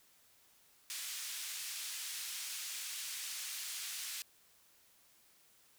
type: band-pass noise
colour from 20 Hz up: white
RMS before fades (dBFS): -43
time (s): 0.9-4.22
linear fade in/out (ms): 0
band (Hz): 2100 to 9600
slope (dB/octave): 12
effects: white hiss -67 dBFS RMS until 5.78 s